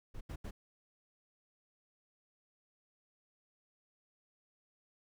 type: noise bursts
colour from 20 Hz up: brown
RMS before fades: -43 dBFS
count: 3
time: 0.14-0.51 s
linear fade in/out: 10 ms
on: 70 ms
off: 80 ms
effects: none